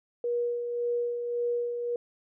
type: tone with tremolo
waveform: sine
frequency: 479 Hz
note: A#4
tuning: 47 cents sharp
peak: -25 dBFS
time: 0.24-1.96 s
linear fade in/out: 2 ms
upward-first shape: sine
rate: 1.8 Hz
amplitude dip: 45%
effects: none